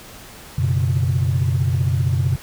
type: chord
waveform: sine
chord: F# suspended fourth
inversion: none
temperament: just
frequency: 92.5 / 123.33 / 138.75 Hz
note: F#2 / B2 / C#3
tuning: 0 / -2 / +2 cents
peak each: -19 / -19 / -20 dBFS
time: 0.58-2.36 s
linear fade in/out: 5 ms
effects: tanh soft clip ceiling -9 dBFS + pink hiss -40 dBFS RMS until 2.42 s